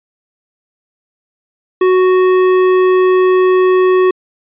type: tone with tanh clipping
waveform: sine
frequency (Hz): 370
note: F#4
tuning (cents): 0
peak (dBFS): -9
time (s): 1.81-4.11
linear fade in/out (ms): 5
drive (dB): 14
effects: resampled to 8000 Hz